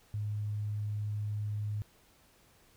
sine tone, 104.8 Hz, G#2, 16 cents sharp, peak -32 dBFS, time 0.14-1.82 s, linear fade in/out 0 ms, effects pink hiss -64 dBFS RMS until 2.76 s

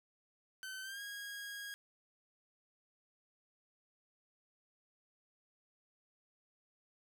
sawtooth tone with pitch glide, 1530 to 1639.8 Hz, G6 to G#6, -42 to -22 cents, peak -40 dBFS, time 0.63-1.74 s, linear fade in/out 0 ms, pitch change +120 cents, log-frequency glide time 0.82-1.01 s, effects none

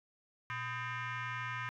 sine tone with frequency modulation, 120 Hz, B2, 49 cents flat, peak -35 dBFS, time 0.5-1.69 s, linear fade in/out 0 ms, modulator 566 Hz, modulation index 3.8, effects tanh soft clip ceiling -34 dBFS

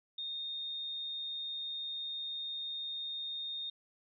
sine tone, 3677 Hz, A#7, 24 cents flat, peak -37 dBFS, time 0.18-3.7 s, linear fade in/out 5 ms, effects none

